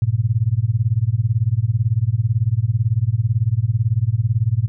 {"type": "tone with tremolo", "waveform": "sine", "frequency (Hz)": 112.9, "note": "A2", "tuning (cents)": 45, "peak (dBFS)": -11, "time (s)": [0.02, 4.68], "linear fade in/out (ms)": 0, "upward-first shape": "sine", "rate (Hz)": 18, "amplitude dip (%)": 95, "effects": []}